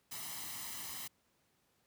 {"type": "noise with comb filter", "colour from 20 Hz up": "white", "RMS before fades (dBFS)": -44, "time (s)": [0.11, 1.08], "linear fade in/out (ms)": 10, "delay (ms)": 0.99, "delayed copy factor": 0.65, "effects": ["pink hiss -75 dBFS RMS until 1.86 s", "high-pass 80 Hz 12 dB/octave"]}